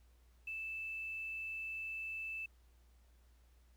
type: tone with quantisation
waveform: sine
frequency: 2637 Hz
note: E7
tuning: in tune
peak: -40 dBFS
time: 0.47-2.46 s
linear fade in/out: 5 ms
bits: 11
effects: added 60 Hz sine -63 dBFS peak until 3.76 s + pink hiss -75 dBFS RMS until 3.76 s